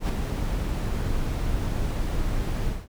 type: noise with ADSR envelope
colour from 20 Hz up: brown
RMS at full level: -21 dBFS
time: 0-2.88 s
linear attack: 89 ms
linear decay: 12 ms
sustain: -5 dB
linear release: 210 ms
effects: none